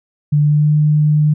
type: tone with pitch glide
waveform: sine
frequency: 147.8 to 150.82 Hz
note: D3 to D3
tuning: +11 to +46 cents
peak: -9 dBFS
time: 0.32-1.34 s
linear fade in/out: 10 ms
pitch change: +35 cents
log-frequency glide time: 0.42-0.72 s
effects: none